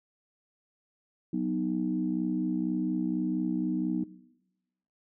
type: chord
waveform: sine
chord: B major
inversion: second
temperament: equal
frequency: 185 / 246.9 / 311.1 Hz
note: F#3 / B3 / D#4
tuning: 0 / 0 / 0 cents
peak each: -31 dBFS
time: 1.33-4.04 s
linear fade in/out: 5 ms
effects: noise-tail reverb RT60 1.0 s tail -19 dB re dry + tanh soft clip ceiling -17 dBFS